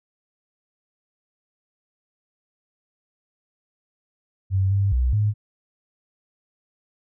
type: tone with pitch steps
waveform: sine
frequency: 95.8 / 99 / 62.5 / 105.1 Hz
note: G2 / G2 / B1 / G#2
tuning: -39 / +18 / +21 / +21 cents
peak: -17 dBFS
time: 4.5-5.34 s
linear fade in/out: 50 ms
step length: 210 ms
effects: none